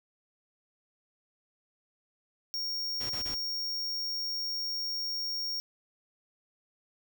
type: tone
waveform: square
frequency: 5550 Hz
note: F8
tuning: 12 cents flat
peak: -32 dBFS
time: 2.54-5.6 s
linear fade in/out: 0 ms
type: noise bursts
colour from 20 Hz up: pink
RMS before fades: -43 dBFS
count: 3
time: 3-3.349 s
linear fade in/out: 10 ms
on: 99 ms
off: 26 ms
effects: none